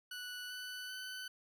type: tone with pitch steps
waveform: 20% pulse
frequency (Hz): 1480 / 1493.7 / 1507.6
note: F#6 / F#6 / F#6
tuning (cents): 0 / +16 / +32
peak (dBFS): -38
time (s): 0.11-1.28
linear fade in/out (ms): 5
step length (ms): 390
effects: none